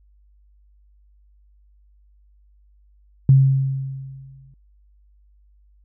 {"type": "tone with exponential decay", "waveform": "sine", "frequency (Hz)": 134.6, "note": "C3", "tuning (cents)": 49, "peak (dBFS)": -7, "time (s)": [3.29, 4.54], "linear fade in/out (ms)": 2, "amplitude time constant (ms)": 270, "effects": ["added 50 Hz sine -52 dBFS peak until 5.84 s"]}